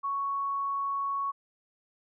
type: tone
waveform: sine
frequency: 1111 Hz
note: C#6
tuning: 4 cents sharp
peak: -28 dBFS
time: 0.03-1.32 s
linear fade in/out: 20 ms
effects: none